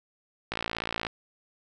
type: click train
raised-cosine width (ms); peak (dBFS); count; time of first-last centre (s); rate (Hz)
0.3; -14; 32; 0.52-1.068; 56.6
effects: none